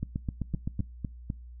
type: two click trains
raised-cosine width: 5 ms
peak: -18 / -19 dBFS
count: 7 / 4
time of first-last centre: 0.03-0.804 / 0.54-1.301 s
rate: 7.75 / 3.94 Hz
effects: noise-tail reverb RT60 0.3 s tail -24 dB re dry + added 60 Hz sine -43 dBFS peak until 1.6 s